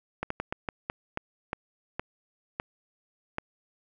slowing click train, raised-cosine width 0.5 ms, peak -15 dBFS, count 11, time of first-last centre 0.23-3.384 s, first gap 74 ms, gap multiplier 1.3, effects none

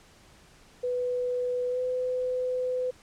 sine tone with pitch glide, 495.6 to 504.8 Hz, B4 to B4, +6 to +38 cents, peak -26 dBFS, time 0.83-2.91 s, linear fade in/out 10 ms, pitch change +32 cents, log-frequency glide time 1.7-1.79 s, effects pink hiss -56 dBFS RMS until 3.02 s + low-pass 9000 Hz 12 dB/octave

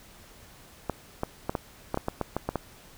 clicks, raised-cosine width 1 ms, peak -13 dBFS, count 11, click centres 0.897 / 1.234 / 1.495 / 1.552 / 1.944 / 1.974 / 2.084 / 2.213 / 2.366 / 2.49 / 2.557 s, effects pink hiss -52 dBFS RMS until 2.97 s

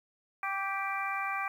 harmonic tone with a mistuned harmonic, 392.6 Hz, G4, 3 cents sharp, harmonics 2 / 3 / 4 / 5 / 6, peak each -37 / -35 / -39 / -41 / -37 dBFS, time 0.43-1.48 s, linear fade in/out 2 ms, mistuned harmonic 3, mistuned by -16 cents, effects 10-bit

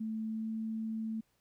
sine tone with pitch glide, 220 to 221.5 Hz, A3 to A3, 0 to +12 cents, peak -34 dBFS, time 0-1.21 s, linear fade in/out 10 ms, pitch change +12 cents, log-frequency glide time 0.27-0.49 s, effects pink hiss -75 dBFS RMS until 1.4 s

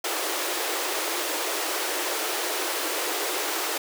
pink high-pass noise, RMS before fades -28 dBFS, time 0.04-3.78 s, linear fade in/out 5 ms, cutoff 310 Hz, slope 96 dB/octave, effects none

